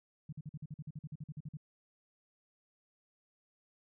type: tone bursts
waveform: sine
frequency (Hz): 150.6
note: D3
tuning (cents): +44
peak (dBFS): -40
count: 16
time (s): 0.29-1.571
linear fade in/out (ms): 5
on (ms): 36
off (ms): 47
effects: none